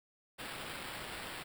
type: noise with sample-and-hold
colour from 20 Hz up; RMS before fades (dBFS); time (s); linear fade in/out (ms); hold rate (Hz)
white; -44; 0.38-1.44; 20; 6300
effects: none